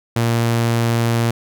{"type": "tone", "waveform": "sawtooth", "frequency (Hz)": 116.54, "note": "A#2", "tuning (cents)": 0, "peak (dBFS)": -11, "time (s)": [0.16, 1.31], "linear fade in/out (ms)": 5, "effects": []}